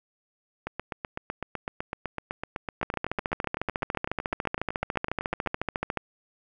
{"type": "two click trains", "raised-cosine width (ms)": 0.5, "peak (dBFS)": [-16, -12], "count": [39, 45], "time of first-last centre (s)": [[0.67, 5.462], [2.83, 5.973]], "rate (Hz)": [7.93, 14], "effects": []}